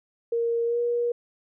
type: tone with pitch glide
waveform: sine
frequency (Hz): 466.2 to 477.1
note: A#4 to A#4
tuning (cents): 0 to +40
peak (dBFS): -22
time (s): 0.32-1.12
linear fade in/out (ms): 5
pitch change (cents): +40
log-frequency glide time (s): 0.65-0.79
effects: none